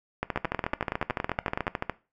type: two click trains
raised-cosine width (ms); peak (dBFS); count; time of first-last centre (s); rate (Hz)
0.5; -12 / -12; 24 / 15; 0.23-1.897 / 0.36-1.668; 13.8 / 10.7
effects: noise-tail reverb RT60 0.3 s tail -18 dB re dry